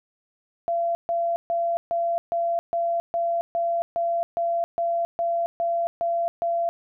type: tone bursts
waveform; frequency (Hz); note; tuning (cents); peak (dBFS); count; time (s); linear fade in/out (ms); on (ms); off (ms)
sine; 681; F5; -44; -21; 15; 0.68-6.69; 0; 270; 140
effects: none